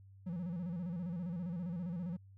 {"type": "tone with vibrato", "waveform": "triangle", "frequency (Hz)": 174.61, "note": "F3", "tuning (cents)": 0, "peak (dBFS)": -35, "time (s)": [0.26, 2.17], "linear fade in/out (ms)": 10, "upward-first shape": "square", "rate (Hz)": 15, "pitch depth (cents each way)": 95, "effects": ["added 97 Hz sine -55 dBFS peak until 2.37 s"]}